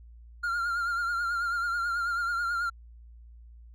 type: tone with vibrato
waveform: triangle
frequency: 1396.9 Hz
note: F6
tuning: in tune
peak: -25 dBFS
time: 0.43-2.7 s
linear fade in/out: 10 ms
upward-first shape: triangle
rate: 9.2 Hz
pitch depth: 56 cents each way
effects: added 58 Hz sine -47 dBFS peak until 3.74 s